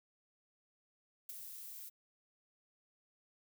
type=noise with ADSR envelope; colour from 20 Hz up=violet; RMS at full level=-43 dBFS; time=1.29-1.9 s; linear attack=4 ms; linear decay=20 ms; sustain=-6 dB; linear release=20 ms; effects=none